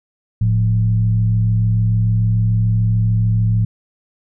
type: tone with frequency modulation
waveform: sine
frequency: 110 Hz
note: A2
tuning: in tune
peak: -12 dBFS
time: 0.41-3.65 s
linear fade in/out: 5 ms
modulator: 66.8 Hz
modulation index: 0.53
effects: none